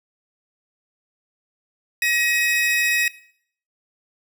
40% pulse tone pair together, 1900 / 2538 Hz, A#6 / D#7, +33 / +34 cents, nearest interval perfect fourth, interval 501 cents, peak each -20 dBFS, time 2.02-3.08 s, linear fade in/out 2 ms, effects noise-tail reverb RT60 0.6 s tail -18 dB re dry

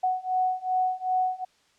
sine beating tone pair, 740 / 742.6 Hz, F#5 / F#5, 0 / +6 cents, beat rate 2.6 Hz, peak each -27 / -26 dBFS, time 0.03-1.45 s, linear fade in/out 10 ms, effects white hiss -64 dBFS RMS until 1.78 s + low-pass 6000 Hz 12 dB/octave

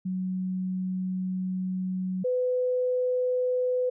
sine tone pair in turn, 185.5 / 502.1 Hz, F#3 / B4, +5 / +29 cents, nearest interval octave + perfect fourth, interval 1724 cents, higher second, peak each -27 / -23 dBFS, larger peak second, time 0.05-2.24 / 2.24-3.9 s, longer first, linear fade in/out 10 ms, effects none

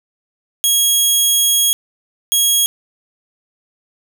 15% pulse tone pair in turn, 3300 / 3300 Hz, G#7 / G#7, -12 / -12 cents, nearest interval unison, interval 0 cents, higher neither, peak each -4 dBFS, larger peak neither, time 0.64-1.73 / 2.32-2.66 s, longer first, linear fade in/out 0 ms, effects none

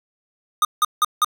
square tone bursts, 1230 Hz, D#6, 20 cents flat, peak -14 dBFS, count 4, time 0.62-1.246 s, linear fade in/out 2 ms, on 29 ms, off 170 ms, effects 7-bit

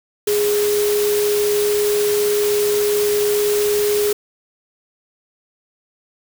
sine tone in noise, 415.3 Hz, G#4, in tune, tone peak -15 dBFS, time 0.27-4.13 s, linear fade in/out 5 ms, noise white, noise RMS -25 dBFS, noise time 0.27-4.13 s, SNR +7 dB, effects none

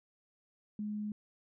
sine tone, 210 Hz, G#3, 19 cents sharp, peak -35 dBFS, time 0.79-1.12 s, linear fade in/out 2 ms, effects none

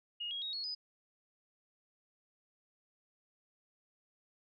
sine tone with pitch steps, 2864 / 3290 / 3779 / 4341 / 4987 Hz, F7 / G#7 / A#7 / C#8 / D#8, +43 / -17 / +23 / -37 / +3 cents, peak -37 dBFS, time 0.2-0.75 s, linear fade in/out 10 ms, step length 110 ms, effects none

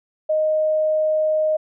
sine tone, 621 Hz, D#5, 3 cents flat, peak -16 dBFS, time 0.29-1.57 s, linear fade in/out 10 ms, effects none

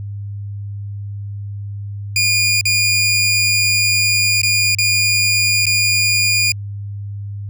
20% pulse tone with dropouts, 2429 Hz, D#7, 42 cents flat, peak -8 dBFS, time 2.16-6.52 s, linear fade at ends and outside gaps 2 ms, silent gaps 2.611-2.654 / 4.417-4.432 / 4.749-4.785 / 5.656-5.666 s, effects added 101 Hz sine -24 dBFS peak until 7.49 s

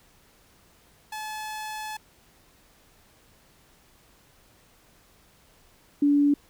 sawtooth / sine tone pair in turn, 860 / 287.8 Hz, A5 / D4, -40 / -35 cents, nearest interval octave + perfect fifth, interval 1895 cents, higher first, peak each -29 / -17 dBFS, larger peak second, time 1.12-1.97 / 6.02-6.34 s, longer first, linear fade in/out 5 ms, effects pink hiss -59 dBFS RMS until 6.49 s

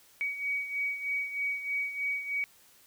sine beating tone pair, 2259 / 2262.2 Hz, C#7 / C#7, +32 / +35 cents, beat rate 3.2 Hz, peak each -31 / -37 dBFS, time 0.21-2.44 s, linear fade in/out 0 ms, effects white hiss -60 dBFS RMS until 2.86 s

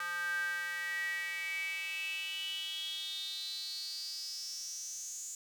square tone with high-pass filter sweep, 174.61 Hz, F3, in tune, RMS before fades -39 dBFS, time 0-5.35 s, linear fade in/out 2 ms, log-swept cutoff 1400 to 7000 Hz, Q 9.4, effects none

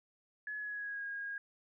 sine tone with pitch glide, 1699 to 1633.6 Hz, G#6 to G#6, +39 to -29 cents, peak -38 dBFS, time 0.47-1.38 s, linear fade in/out 2 ms, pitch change -68 cents, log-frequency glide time 0.57-1.05 s, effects none

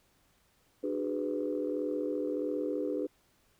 sine chord, G# half-diminished seventh, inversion second, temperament just, 299 / 373.8 / 415.3 / 498.4 Hz, D4 / F#4 / G#4 / B4, +31 / +18 / 0 / +16 cents, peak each -34 / -38 / -36 / -35 dBFS, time 0.83-3.07 s, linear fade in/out 10 ms, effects tanh soft clip ceiling -21 dBFS + pink hiss -69 dBFS RMS until 3.59 s

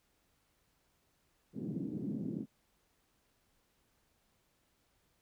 pink band-pass noise, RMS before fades -39 dBFS, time 1.53-2.46 s, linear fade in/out 50 ms, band 170 to 290 Hz, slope 24 dB/octave, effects pink hiss -75 dBFS RMS until 5.21 s

